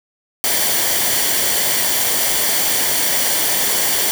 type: noise with comb filter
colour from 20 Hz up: white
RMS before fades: -17 dBFS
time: 0.44-4.11 s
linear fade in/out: 0 ms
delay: 0.77 ms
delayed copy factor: -0.5
effects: none